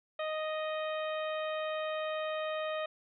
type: harmonic tone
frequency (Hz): 622.3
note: D#5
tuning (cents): 0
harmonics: 1 / 2 / 3 / 4 / 5 / 6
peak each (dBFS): -34 / -40 / -44 / -46 / -48 / -50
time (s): 0.19-2.86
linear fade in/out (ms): 5
effects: none